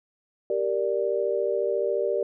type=chord; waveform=sine; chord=G minor; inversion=none; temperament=equal; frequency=392 / 466.2 / 587.3 Hz; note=G4 / Bb4 / D5; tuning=0 / 0 / 0 cents; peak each=-27 dBFS; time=0.5-2.23 s; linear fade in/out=2 ms; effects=none